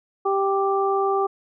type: harmonic tone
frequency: 392 Hz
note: G4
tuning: in tune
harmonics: 1 / 2 / 3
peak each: -21 / -24 / -25 dBFS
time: 0.25-1.27 s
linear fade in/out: 10 ms
effects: none